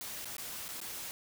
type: noise with dropouts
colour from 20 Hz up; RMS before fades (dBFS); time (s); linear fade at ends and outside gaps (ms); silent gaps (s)
white; -42; 0.01-1.11; 0; 0.246-0.255 / 0.367-0.382 / 0.682-0.689 / 0.803-0.814
effects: none